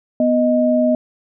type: tone pair together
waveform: sine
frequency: 247.2 / 623 Hz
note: B3 / D#5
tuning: +2 / +2 cents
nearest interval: octave + major third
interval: 1600 cents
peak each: -15 dBFS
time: 0.2-0.95 s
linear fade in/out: 2 ms
effects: none

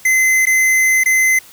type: tone with dropouts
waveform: square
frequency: 2052 Hz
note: C7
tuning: 34 cents flat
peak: -11 dBFS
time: 0.05-1.39 s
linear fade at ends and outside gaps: 5 ms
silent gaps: 0.455-0.468 / 1.037-1.058 s
effects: white hiss -42 dBFS RMS until 1.52 s

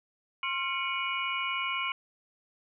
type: tone cluster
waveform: sine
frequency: 1065 / 1378 / 2231 / 2423 / 2921 Hz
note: C6 / F6 / C#7 / D#7 / F#7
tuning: +30 / -24 / +11 / -47 / -23 cents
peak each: -34 / -39 / -34 / -37 / -36 dBFS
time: 0.43-1.92 s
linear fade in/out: 2 ms
effects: none

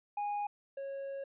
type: tone pair in turn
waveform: triangle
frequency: 823 / 549.3 Hz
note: G#5 / C#5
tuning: -16 / -16 cents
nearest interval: perfect fifth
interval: 700 cents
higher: first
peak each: -31 / -36 dBFS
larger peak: first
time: 0.17-0.47 / 0.77-1.24 s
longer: second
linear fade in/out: 5 ms
effects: resampled to 8000 Hz

